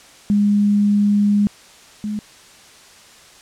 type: tone pair in turn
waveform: sine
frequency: 205.1 / 210.5 Hz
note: G#3 / G#3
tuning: -21 / +24 cents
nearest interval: unison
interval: 45 cents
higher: second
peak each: -12 / -21 dBFS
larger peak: first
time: 0.3-1.47 / 2.04-2.19 s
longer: first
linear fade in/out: 0 ms
effects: white hiss -45 dBFS RMS until 3.41 s + low-pass 8000 Hz 12 dB/octave